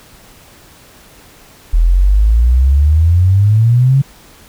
sine exponential sweep, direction up, 40.02 to 139.7 Hz, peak -6 dBFS, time 1.73-4.02 s, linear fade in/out 10 ms, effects pink hiss -42 dBFS RMS until 4.48 s

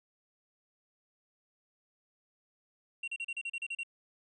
triangle tone bursts, 2747 Hz, F7, 29 cents flat, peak -33 dBFS, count 10, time 3.03-3.834 s, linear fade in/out 5 ms, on 48 ms, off 36 ms, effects resampled to 24000 Hz

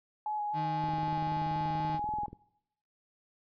sine tone with vibrato, 841 Hz, G#5, 22 cents sharp, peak -31 dBFS, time 0.26-2.26 s, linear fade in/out 2 ms, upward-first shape square, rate 3.9 Hz, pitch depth 16 cents each way
35% pulse tone, 155.56 Hz, D#3, in tune, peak -33 dBFS, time 0.53-2 s, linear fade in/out 50 ms
click train, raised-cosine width 3 ms, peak -32 dBFS, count 32, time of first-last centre 0.84-2.33 s, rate 20.8 Hz
effects noise-tail reverb RT60 0.8 s tail -23 dB re dry + resampled to 11025 Hz

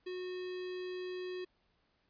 square tone with notch filter, 365.4 Hz, F#4, 22 cents flat, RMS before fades -41 dBFS, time 0.06-1.45 s, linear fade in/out 10 ms, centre 930 Hz, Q 0.89, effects pink hiss -75 dBFS RMS until 2.09 s + resampled to 11025 Hz

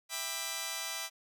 5% pulse chord, E minor seventh, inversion none, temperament just, 659.3 / 791.1 / 988.9 / 1186.7 Hz, E5 / G5 / B5 / D6, 0 / +16 / +2 / +18 cents, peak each -31 dBFS, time 0.09-1.1 s, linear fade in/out 50 ms, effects none

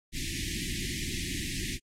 pink band-stop noise, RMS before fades -34 dBFS, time 0.12-1.79 s, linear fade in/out 50 ms, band 360 to 1800 Hz, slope 96 dB/octave, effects low-pass 10000 Hz 12 dB/octave + AAC 48 kbps

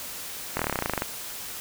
slowing click train, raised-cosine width 0.5 ms, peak -10 dBFS, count 15, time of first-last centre 0.57-1.021 s, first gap 23 ms, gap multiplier 1.05, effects white hiss -37 dBFS RMS until 1.6 s

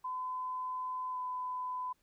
sine tone with pitch glide, 1015 to 1005.7 Hz, B5 to B5, +47 to +31 cents, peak -35 dBFS, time 0.04-1.93 s, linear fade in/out 10 ms, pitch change -16 cents, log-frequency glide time 1.11-1.17 s, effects pink hiss -75 dBFS RMS until 2.02 s

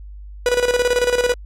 45% pulse tone with tremolo, 490.3 Hz, B4, 13 cents flat, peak -13 dBFS, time 0.46-1.34 s, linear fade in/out 2 ms, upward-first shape square, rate 18 Hz, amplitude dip 65%, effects added 50 Hz sine -33 dBFS peak until 1.45 s + low-pass 10000 Hz 12 dB/octave

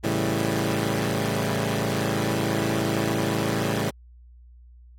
15% pulse chord, A dominant seventh, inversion none, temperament equal, 110 / 138.59 / 164.81 / 196 Hz, A2 / C#3 / E3 / G3, 0 / 0 / 0 / 0 cents, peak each -21 / -23 / -23 / -23 dBFS, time 0.03-3.91 s, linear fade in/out 20 ms, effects added 60 Hz sine -46 dBFS peak until 4.98 s + AAC 48 kbps

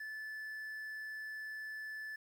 triangle tone with quantisation, 1742 Hz, A6, 18 cents flat, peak -40 dBFS, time 0-2.16 s, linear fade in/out 5 ms, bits 11, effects none

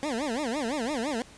20% pulse tone with vibrato, 261.6 Hz, C4, in tune, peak -23 dBFS, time 0.03-1.22 s, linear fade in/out 0 ms, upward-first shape sine, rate 5.9 Hz, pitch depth 290 cents each way, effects pink hiss -51 dBFS RMS until 1.37 s + resampled to 22050 Hz

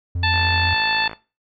triangle tone, 87.31 Hz, F2, in tune, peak -19 dBFS, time 0.15-0.74 s, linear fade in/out 5 ms
harmonic tone, 880 Hz, A5, in tune, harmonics 1 / 2 / 3 / 4 / 5, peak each -23 / -22 / -24 / -25 / -26 dBFS, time 0.23-1.08 s, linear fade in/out 5 ms
click train, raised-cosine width 0.5 ms, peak -17 dBFS, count 44, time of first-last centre 0.34-1.132 s, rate 54.3 Hz
effects noise-tail reverb RT60 0.3 s tail -19 dB re dry

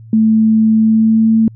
sine tone with pitch glide, 220 to 222.9 Hz, A3 to A3, 0 to +23 cents, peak -7 dBFS, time 0.13-1.48 s, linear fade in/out 2 ms, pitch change +23 cents, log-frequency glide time 0.78-1.33 s, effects added 112 Hz sine -33 dBFS peak until 1.55 s

